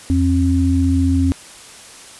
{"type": "tone pair together", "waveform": "sine", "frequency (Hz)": [84.5, 268.3], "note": ["E2", "C4"], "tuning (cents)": [43, 44], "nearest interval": "octave + minor sixth", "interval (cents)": 2001, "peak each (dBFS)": -15, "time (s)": [0.1, 1.32], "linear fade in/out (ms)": 0, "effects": ["white hiss -39 dBFS RMS until 2.19 s", "resampled to 24000 Hz"]}